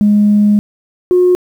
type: tone pair in turn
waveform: sine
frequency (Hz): 207.7 / 361.1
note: G#3 / F#4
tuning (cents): 0 / -42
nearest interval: minor seventh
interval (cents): 958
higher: second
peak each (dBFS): -5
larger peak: neither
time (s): 0.01-0.59 / 1.11-1.35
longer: first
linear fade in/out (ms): 0
effects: tanh soft clip ceiling -2 dBFS + 7-bit